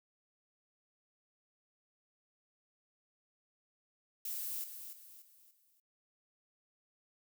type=noise with echo; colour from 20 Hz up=violet; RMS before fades=-40 dBFS; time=4.25-4.64 s; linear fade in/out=2 ms; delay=290 ms; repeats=4; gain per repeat=-8 dB; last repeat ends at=5.8 s; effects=noise-tail reverb RT60 0.1 s tail -26 dB re dry